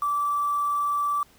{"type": "tone with quantisation", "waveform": "sine", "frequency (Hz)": 1161, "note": "D6", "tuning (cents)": -20, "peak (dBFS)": -22, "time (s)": [0.02, 1.23], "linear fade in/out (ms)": 2, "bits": 7, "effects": ["pink hiss -57 dBFS RMS until 1.38 s"]}